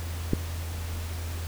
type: click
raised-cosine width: 3 ms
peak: -9 dBFS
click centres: 0.334 s
effects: added 83 Hz sine -31 dBFS peak until 1.47 s + pink hiss -41 dBFS RMS until 1.47 s